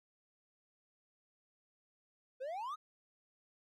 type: exponential sweep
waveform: triangle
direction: up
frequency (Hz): 493.9 to 1300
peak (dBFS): -37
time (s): 2.4-2.76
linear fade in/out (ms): 20
effects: none